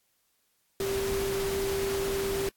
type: tone in noise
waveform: sine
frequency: 392 Hz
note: G4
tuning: in tune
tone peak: -28 dBFS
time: 0.8-2.49 s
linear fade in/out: 2 ms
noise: pink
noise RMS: -35 dBFS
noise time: 0.8-2.49 s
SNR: +4 dB
effects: white hiss -72 dBFS RMS until 2.56 s + AAC 64 kbps